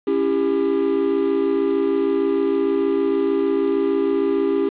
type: chord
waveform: triangle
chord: C# diminished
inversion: none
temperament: just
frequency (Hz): 277.2 / 332.6 / 399.1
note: C#4 / E4 / G4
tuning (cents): 0 / +16 / +31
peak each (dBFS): -21 / -21 / -17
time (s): 0.07-4.69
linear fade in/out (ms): 5
effects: resampled to 8000 Hz + 7-bit